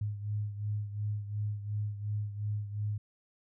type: beating tone pair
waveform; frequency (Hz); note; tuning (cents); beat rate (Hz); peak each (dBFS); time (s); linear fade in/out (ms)
sine; 103.83 / 106.63; G#2 / G#2; 0 / +46; 2.8; -33 / -39; 0.01-2.98; 5
effects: none